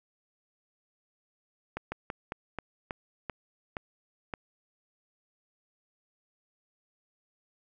slowing click train, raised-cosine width 0.5 ms, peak -19 dBFS, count 9, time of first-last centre 1.77-4.338 s, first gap 150 ms, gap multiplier 1.21, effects none

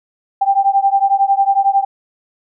sine beating tone pair, 784 / 795 Hz, G5 / G5, 0 / +24 cents, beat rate 11 Hz, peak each -13 / -14 dBFS, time 0.41-1.85 s, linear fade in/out 10 ms, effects none

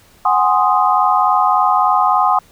sine chord, Ab dominant seventh, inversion third, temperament equal with one note detuned, 740 / 823.4 / 1046.5 / 1244.5 Hz, Gb5 / Ab5 / C6 / Eb6, 0 / -15 / 0 / 0 cents, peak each -16 dBFS, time 0.25-2.39 s, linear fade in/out 5 ms, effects pink hiss -49 dBFS RMS until 2.51 s

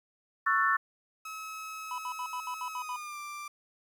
sine chord, F# minor seventh, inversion second, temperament just, 1110 / 1332 / 1480 / 1776 Hz, C#6 / E6 / F#6 / A6, +2 / +18 / 0 / +16 cents, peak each -28 / -29 / -33 / -28 dBFS, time 0.46-0.77 s, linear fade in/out 10 ms
30% pulse tone with pitch glide, 1287 to 1180.2 Hz, E6 to D6, -42 to +8 cents, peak -36 dBFS, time 1.25-3.48 s, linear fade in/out 5 ms, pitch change -150 cents, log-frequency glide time 2.7-3.18 s
triangle tone bursts, 994 Hz, B5, 11 cents sharp, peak -32 dBFS, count 8, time 1.91-2.962 s, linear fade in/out 2 ms, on 72 ms, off 68 ms
effects 10-bit

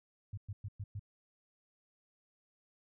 sine tone bursts, 101.2 Hz, G#2, 44 cents flat, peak -38 dBFS, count 5, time 0.33-0.995 s, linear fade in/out 5 ms, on 45 ms, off 110 ms, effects none

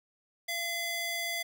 square tone with high-pass filter, 682 Hz, F5, 41 cents flat, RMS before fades -34 dBFS, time 0.48-1.43 s, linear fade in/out 10 ms, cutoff 1700 Hz, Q 0.9, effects none

